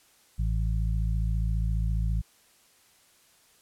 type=harmonic tone; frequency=54.7 Hz; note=A1; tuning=9 cents flat; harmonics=1 / 2 / 3; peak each=-25 / -31 / -35 dBFS; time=0.38-2.22 s; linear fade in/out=20 ms; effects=white hiss -61 dBFS RMS until 3.61 s + low-pass 12000 Hz 12 dB/octave